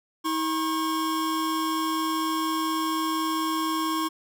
square tone pair together, 319.6 / 1083 Hz, D#4 / C#6, +47 / -41 cents, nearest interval octave + major sixth, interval 2112 cents, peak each -28 dBFS, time 0.24-4.09 s, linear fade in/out 20 ms, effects none

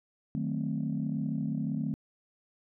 sine chord, D# diminished seventh, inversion none, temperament equal with one note detuned, 154.13 / 185 / 220 / 261.6 Hz, D#3 / F#3 / A3 / C4, -16 / 0 / 0 / 0 cents, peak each -33 / -37 / -33 / -35 dBFS, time 0.35-1.94 s, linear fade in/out 0 ms, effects tanh soft clip ceiling -21 dBFS

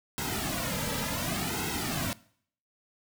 pink noise with flanger, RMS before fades -32 dBFS, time 0.18-2.13 s, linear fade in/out 0 ms, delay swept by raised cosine 1.7 to 2.8 ms, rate 0.68 Hz, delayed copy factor -0.95, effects noise-tail reverb RT60 0.6 s tail -21 dB re dry

